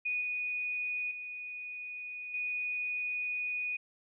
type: tone with level steps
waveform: sine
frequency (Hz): 2473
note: D#7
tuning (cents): -11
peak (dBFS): -30 / -32 / -39 / -32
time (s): 0.05-3.77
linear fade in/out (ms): 10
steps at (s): 0.21 / 1.11 / 2.34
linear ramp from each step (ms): 2
effects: none